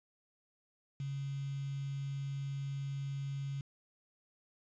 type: tone with quantisation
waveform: sine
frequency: 138.4 Hz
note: C#3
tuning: 2 cents flat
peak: -36 dBFS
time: 1-3.61 s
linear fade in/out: 2 ms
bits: 9
effects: resampled to 16000 Hz

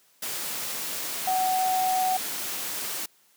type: tone in noise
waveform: sine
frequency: 747 Hz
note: F#5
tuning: 16 cents sharp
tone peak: -22 dBFS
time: 1.27-2.17 s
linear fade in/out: 5 ms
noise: white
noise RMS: -32 dBFS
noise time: 0.22-3.06 s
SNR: +7 dB
effects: white hiss -62 dBFS RMS until 3.36 s + high-pass 150 Hz 12 dB/octave

